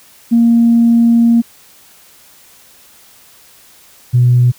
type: tone pair in turn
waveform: sine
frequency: 233.1 / 123.05 Hz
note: A#3 / B2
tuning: 0 / -6 cents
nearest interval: major seventh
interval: 1106 cents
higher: first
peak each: -5 dBFS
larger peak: neither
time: 0.31-1.42 / 4.13-4.52 s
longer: first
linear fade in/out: 20 ms
effects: tanh soft clip ceiling -1 dBFS + white hiss -44 dBFS RMS until 4.58 s